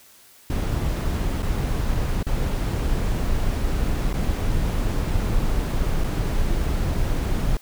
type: noise with dropouts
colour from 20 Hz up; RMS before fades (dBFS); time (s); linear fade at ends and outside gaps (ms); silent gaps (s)
brown; -22; 0.5-7.57; 2; 1.423-1.428 / 2.229-2.267 / 4.13-4.139 / 6.038-6.042
effects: white hiss -51 dBFS RMS until 7.61 s